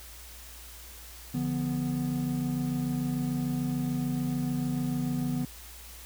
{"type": "chord", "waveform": "triangle", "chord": "B diminished", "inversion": "first", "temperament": "equal with one note detuned", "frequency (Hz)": [146.83, 173.61, 246.9], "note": ["D3", "F3", "B3"], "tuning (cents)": [0, -10, 0], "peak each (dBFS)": [-30, -33, -28], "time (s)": [1.34, 5.45], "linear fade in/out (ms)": 5, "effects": ["added 59 Hz sine -48 dBFS peak until 6.05 s", "white hiss -48 dBFS RMS until 6.05 s"]}